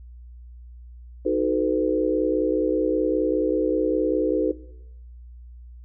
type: chord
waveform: sine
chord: B dominant seventh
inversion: first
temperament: equal with one note detuned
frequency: 311.1 / 370 / 440 / 505.1 Hz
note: D#4 / F#4 / A4 / B4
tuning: 0 / 0 / 0 / +39 cents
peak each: -25 dBFS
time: 1.25-4.52 s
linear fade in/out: 10 ms
effects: noise-tail reverb RT60 0.8 s tail -18 dB re dry + added 60 Hz sine -40 dBFS peak until 5.84 s